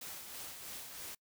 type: noise with tremolo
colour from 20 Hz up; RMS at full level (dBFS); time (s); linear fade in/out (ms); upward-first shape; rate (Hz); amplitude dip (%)
white; -45; 0.01-1.15; 5; sine; 3.1; 40
effects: noise-tail reverb RT60 0.1 s tail -26 dB re dry

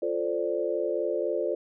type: chord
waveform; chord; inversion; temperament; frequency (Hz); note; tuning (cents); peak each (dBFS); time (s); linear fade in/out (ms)
sine; D minor seventh; first; equal; 349.2 / 440 / 523.3 / 587.3; F4 / A4 / C5 / D5; 0 / 0 / 0 / 0; -31; 0.02-1.55; 5
effects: none

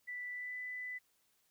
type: tone with pitch glide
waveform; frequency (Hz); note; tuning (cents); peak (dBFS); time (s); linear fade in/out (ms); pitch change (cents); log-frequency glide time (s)
sine; 1975.5 to 1996.1; B6 to B6; 0 to +18; -40; 0.07-0.99; 20; +18; 0.32-0.56
effects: white hiss -75 dBFS RMS until 1.5 s

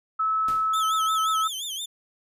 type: tone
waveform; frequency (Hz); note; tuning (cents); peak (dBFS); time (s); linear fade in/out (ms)
sine; 1300; E6; -24; -21; 0.19-1.48; 10
type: noise with exponential decay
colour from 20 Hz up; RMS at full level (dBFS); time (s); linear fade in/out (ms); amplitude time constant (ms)
pink; -37; 0.48-0.79; 2; 67
type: tone with vibrato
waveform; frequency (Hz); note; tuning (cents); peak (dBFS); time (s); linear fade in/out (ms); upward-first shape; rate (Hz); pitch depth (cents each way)
sawtooth; 3318; G#7; -2; -27; 0.73-1.86; 10; sine; 5.7; 150
effects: resampled to 32000 Hz

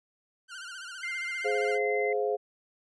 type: tone with vibrato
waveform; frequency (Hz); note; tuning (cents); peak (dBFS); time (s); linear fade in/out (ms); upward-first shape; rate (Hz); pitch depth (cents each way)
sawtooth; 1471; F#6; -11; -36; 0.48-1.79; 50; sine; 15; 110
type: tone with pitch glide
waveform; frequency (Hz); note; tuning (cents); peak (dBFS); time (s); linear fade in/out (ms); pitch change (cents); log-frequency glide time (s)
sine; 2093 to 2065; C7 to C7; 0 to -23; -32; 1.03-2.13; 5; -23; 1.69-1.76
type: chord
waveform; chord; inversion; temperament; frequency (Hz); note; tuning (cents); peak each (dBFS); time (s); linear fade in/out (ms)
sine; F minor; first; just; 419.1 / 523.8 / 698.5; Ab4 / C5 / F5; +16 / +2 / 0; -28 / -31 / -33; 1.44-2.37; 20
effects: resampled to 22050 Hz

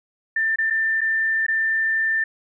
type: tone with dropouts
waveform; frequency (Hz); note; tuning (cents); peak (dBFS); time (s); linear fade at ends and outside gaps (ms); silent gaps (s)
sine; 1786; A6; +25; -18; 0.36-2.24; 5; 0.559-0.585 / 0.701-0.706 / 1.008-1.014 / 1.466-1.482
effects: none

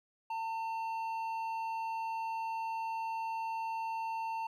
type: tone with hard clipping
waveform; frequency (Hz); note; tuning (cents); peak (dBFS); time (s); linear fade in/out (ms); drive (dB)
sine; 900; A5; +39; -36; 0.3-4.47; 5; 6
effects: none

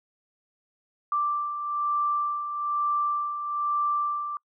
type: beating tone pair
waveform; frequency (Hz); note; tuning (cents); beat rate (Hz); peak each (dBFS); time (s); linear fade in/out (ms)
sine; 1174.7 / 1175.8; D6 / D6; 0 / +2; 1.1; -33 / -25; 1.12-4.37; 2
effects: noise-tail reverb RT60 0.1 s tail -26 dB re dry

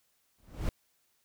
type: noise with exponential growth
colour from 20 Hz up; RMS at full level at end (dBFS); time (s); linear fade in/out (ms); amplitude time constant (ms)
brown; -28; 0.38-0.69; 1; 66
effects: white hiss -73 dBFS RMS until 1.24 s

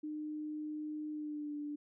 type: tone with pitch glide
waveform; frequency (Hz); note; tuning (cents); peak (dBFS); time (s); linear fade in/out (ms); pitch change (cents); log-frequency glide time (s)
sine; 303.9 to 294.1; D#4 to D4; -41 to +3; -38; 0.03-1.76; 10; -56; 1.11-1.55
effects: none

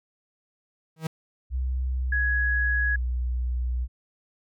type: tone with exponential growth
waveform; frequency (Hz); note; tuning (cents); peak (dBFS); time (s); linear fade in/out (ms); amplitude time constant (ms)
45% pulse; 159.7; D#3; +45; -24; 0.96-1.07; 5; 23
type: tone with pitch glide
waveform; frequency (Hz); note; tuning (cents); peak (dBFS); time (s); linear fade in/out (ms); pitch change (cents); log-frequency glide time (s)
sine; 64 to 61.5; C2 to B1; -38 to -7; -24; 1.5-3.88; 50; -69; 1.94-2.6
type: tone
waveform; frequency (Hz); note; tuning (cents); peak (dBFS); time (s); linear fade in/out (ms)
sine; 1669; G#6; +8; -23; 2.12-2.96; 5
effects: none

